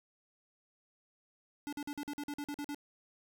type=tone bursts; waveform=square; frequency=290 Hz; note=D4; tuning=22 cents flat; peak=-38 dBFS; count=11; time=1.67-2.746 s; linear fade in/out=0 ms; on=56 ms; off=46 ms; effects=none